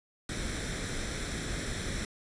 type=noise with comb filter; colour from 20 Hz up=pink; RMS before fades=-35 dBFS; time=0.29-2.05 s; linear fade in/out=2 ms; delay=0.53 ms; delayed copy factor=+0.6; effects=resampled to 22050 Hz